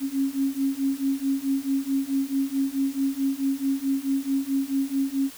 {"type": "beating tone pair", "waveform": "sine", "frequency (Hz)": [270, 274.6], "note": ["C#4", "C#4"], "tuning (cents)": [-45, -16], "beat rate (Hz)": 4.6, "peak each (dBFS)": [-26, -25], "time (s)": [0, 5.31], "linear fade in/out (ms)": 50, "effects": ["white hiss -44 dBFS RMS until 5.37 s"]}